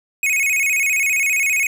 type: tone with vibrato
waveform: square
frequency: 2349 Hz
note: D7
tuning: in tune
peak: -16 dBFS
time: 0.23-1.67 s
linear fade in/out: 2 ms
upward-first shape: square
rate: 15 Hz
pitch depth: 120 cents each way
effects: none